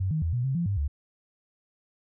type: tone with pitch steps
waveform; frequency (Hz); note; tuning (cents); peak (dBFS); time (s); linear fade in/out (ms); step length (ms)
sine; 94.7 / 156.6 / 82.5 / 122.2 / 133.6 / 171.3 / 100 / 72.1; F#2 / D#3 / E2 / B2 / C3 / F3 / G2 / D2; +41 / +11 / +2 / -18 / +36 / -33 / +35 / -31; -24; 0-0.88; 10; 110
effects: none